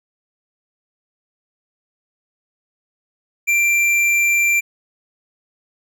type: tone with tanh clipping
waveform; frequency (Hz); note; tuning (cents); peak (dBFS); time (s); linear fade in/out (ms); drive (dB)
sine; 2361; D7; +9; -15; 3.47-4.61; 20; 13
effects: none